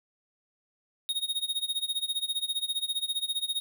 square tone with tremolo, 3732 Hz, A#7, 1 cent sharp, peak -26 dBFS, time 1.09-3.6 s, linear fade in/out 0 ms, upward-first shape sine, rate 15 Hz, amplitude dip 90%, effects none

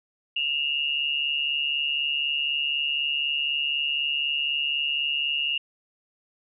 sine tone pair together, 2710 / 2854 Hz, E7 / F7, +47 / +37 cents, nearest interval minor second, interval 90 cents, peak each -28 / -25 dBFS, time 0.36-5.58 s, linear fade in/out 5 ms, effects none

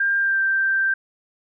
sine tone with pitch glide, 1597 to 1569.6 Hz, G6 to G6, +32 to +2 cents, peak -17 dBFS, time 0-0.94 s, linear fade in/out 5 ms, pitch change -30 cents, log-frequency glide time 0.18-0.41 s, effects none

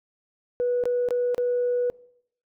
sine tone with dropouts, 489.6 Hz, B4, 15 cents flat, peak -20 dBFS, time 0.6-1.9 s, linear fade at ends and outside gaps 0 ms, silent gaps 0.838-0.855 / 1.087-1.107 / 1.346-1.38 s, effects noise-tail reverb RT60 0.7 s tail -23 dB re dry + tanh soft clip ceiling -17 dBFS

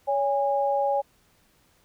sine tone pair together, 562 / 818.7 Hz, C#5 / G#5, +24 / -25 cents, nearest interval perfect fifth, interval 651 cents, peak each -24 dBFS, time 0.07-1.02 s, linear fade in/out 20 ms, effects pink hiss -63 dBFS RMS until 1.84 s

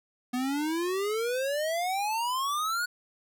square exponential sweep, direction up, 244.2 to 1477 Hz, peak -28 dBFS, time 0.33-2.86 s, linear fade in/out 10 ms, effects none

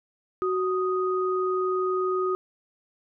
sine tone pair together, 372.2 / 1244.5 Hz, F#4 / D#6, +10 / 0 cents, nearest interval octave + major sixth, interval 2090 cents, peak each -24 / -28 dBFS, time 0.42-2.35 s, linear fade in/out 0 ms, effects none

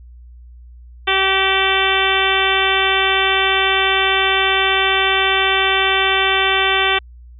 harmonic tone with a mistuned harmonic, 385.1 Hz, G4, 31 cents flat, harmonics 1 / 2 / 3 / 4 / 5 / 6 / 7 / 8 / 9, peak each -22 / -22 / -22 / -22 / -22 / -22 / -22 / -22 / -22 dBFS, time 1.07-6.99 s, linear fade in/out 10 ms, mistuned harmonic 9, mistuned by +24 cents, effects added 60 Hz sine -37 dBFS peak until 7.39 s

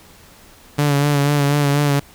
sawtooth tone with vibrato, 143.9 Hz, D3, 35 cents flat, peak -10 dBFS, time 0.78-2 s, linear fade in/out 10 ms, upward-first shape sine, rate 4.1 Hz, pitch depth 37 cents each way, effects pink hiss -46 dBFS RMS until 2.14 s

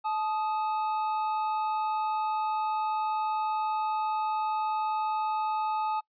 triangle tone pair together, 865.1 / 1244.5 Hz, A5 / D#6, -30 / 0 cents, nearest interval tritone, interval 630 cents, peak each -26 / -32 dBFS, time 0.04-6.01 s, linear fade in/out 20 ms, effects noise-tail reverb RT60 0.1 s tail -25 dB re dry + resampled to 11025 Hz

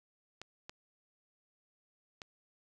clicks, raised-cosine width 0.2 ms, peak -27 dBFS, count 3, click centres 0.416 / 0.695 / 2.218 s, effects none

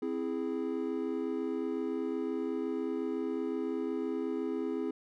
triangle chord, C augmented, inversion none, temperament equal, 261.6 / 329.6 / 415.3 Hz, C4 / E4 / G#4, 0 / 0 / 0 cents, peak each -34 dBFS, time 0.02-4.91 s, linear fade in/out 5 ms, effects none

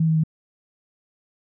sine tone with pitch steps, 161.3 / 159.54 / 157.8 Hz, E3 / D#3 / D#3, -37 / +44 / +25 cents, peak -16 dBFS, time 0-0.237 s, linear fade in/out 5 ms, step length 79 ms, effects none

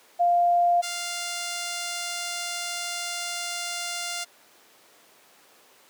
sine / 5% pulse tone pair in turn, 698.5 / 698.5 Hz, F5 / F5, 0 / 0 cents, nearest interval unison, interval 0 cents, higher neither, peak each -17 / -18 dBFS, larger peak first, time 0.19-0.82 / 0.82-4.25 s, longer second, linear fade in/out 20 ms, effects pink hiss -55 dBFS RMS until 5.89 s + high-pass 400 Hz 12 dB/octave

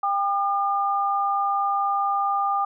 sine tone pair together, 796 / 1207.6 Hz, G5 / D6, +26 / +48 cents, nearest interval perfect fifth, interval 722 cents, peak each -23 dBFS, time 0.03-2.65 s, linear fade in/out 5 ms, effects none

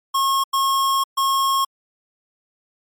square tone bursts at uneven times, 1085 Hz, C#6, 37 cents flat, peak -17 dBFS, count 3, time 0.14-0.44 / 0.53-1.04 / 1.17-1.65 s, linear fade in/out 10 ms, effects MP3 96 kbps

